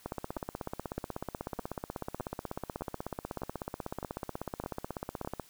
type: two click trains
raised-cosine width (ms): 1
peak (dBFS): -23 / -21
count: 9 / 88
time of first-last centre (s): 0.37-5.248 / 0.06-5.397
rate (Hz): 1.64 / 16.3
effects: white hiss -59 dBFS RMS until 5.49 s